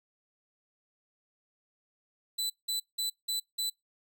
sawtooth tone bursts, 3994 Hz, B7, 19 cents sharp, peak -27 dBFS, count 5, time 2.38-3.7 s, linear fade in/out 10 ms, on 120 ms, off 180 ms, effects noise-tail reverb RT60 0.2 s tail -25 dB re dry

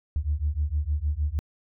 sine beating tone pair, 71.3 / 77.8 Hz, C#2 / D#2, +49 / 0 cents, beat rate 6.5 Hz, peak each -26 dBFS, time 0.16-1.39 s, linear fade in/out 0 ms, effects tanh soft clip ceiling -16 dBFS

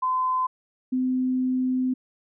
sine tone pair in turn, 1024 / 256 Hz, C6 / C4, -38 / -38 cents, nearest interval 2 octaves, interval 2400 cents, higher first, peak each -21 dBFS, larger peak neither, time 0.02-0.47 / 0.92-1.94 s, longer second, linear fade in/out 10 ms, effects none

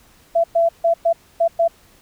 sine tone bursts at uneven times, 671 Hz, E5, 31 cents sharp, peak -12 dBFS, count 6, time 0.35-0.44 / 0.55-0.69 / 0.84-0.94 / 1.05-1.13 / 1.4-1.48 / 1.59-1.68 s, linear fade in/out 10 ms, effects pink hiss -52 dBFS RMS until 2.01 s

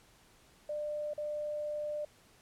sine tone with dropouts, 597 Hz, D5, 28 cents sharp, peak -34 dBFS, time 0.69-2.05 s, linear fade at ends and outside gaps 5 ms, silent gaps 1.136-1.178 s, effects pink hiss -63 dBFS RMS until 2.41 s + low-pass 12000 Hz 12 dB/octave

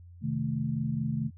sine chord, A diminished, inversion first, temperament equal, 130.81 / 155.56 / 220 Hz, C3 / Eb3 / A3, 0 / 0 / 0 cents, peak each -32 dBFS, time 0.21-1.31 s, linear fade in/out 50 ms, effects added 87 Hz sine -47 dBFS peak until 1.37 s

